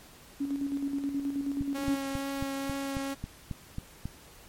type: tone with tremolo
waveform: sine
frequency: 280 Hz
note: C#4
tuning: 18 cents sharp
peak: -27 dBFS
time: 0.4-1.96 s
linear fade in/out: 10 ms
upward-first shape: square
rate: 9.4 Hz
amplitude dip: 50%
type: click train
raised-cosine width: 5 ms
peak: -22 dBFS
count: 10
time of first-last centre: 1.61-4.056 s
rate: 3.68 Hz
type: tone with vibrato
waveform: sawtooth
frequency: 274.6 Hz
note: C#4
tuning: 16 cents flat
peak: -28 dBFS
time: 1.74-3.15 s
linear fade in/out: 20 ms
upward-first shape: triangle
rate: 2.2 Hz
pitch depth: 10 cents each way
effects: pink hiss -53 dBFS RMS until 4.48 s + MP3 64 kbps